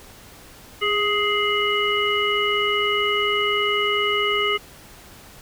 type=harmonic tone with a mistuned harmonic; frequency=418.4 Hz; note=G#4; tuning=13 cents sharp; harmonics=1 / 3 / 5 / 7; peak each=-24 / -24 / -24 / -24 dBFS; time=0.81-4.58 s; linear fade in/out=20 ms; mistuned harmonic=1; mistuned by=-26 cents; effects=pink hiss -45 dBFS RMS until 5.41 s